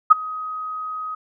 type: tone with ADSR envelope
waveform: sine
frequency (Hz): 1259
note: D#6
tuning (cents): +20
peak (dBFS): -3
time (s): 0.1-1.15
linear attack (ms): 16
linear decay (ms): 16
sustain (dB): -23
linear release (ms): 7
effects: none